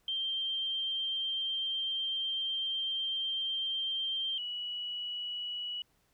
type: tone pair in turn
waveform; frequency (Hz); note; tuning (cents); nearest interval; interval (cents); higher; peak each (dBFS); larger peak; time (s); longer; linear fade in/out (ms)
sine; 3156 / 2935; G7 / F#7; +11 / -15; minor second; 126; first; -31 / -35; first; 0.08-4.38 / 4.38-5.82; first; 2
effects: pink hiss -72 dBFS RMS until 6.13 s